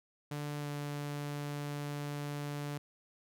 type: tone with pitch glide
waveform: sawtooth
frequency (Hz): 146.8 to 145.37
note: D3 to D3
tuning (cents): 0 to -17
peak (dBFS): -33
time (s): 0.31-2.78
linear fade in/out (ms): 5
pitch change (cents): -17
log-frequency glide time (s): 0.6-0.68
effects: none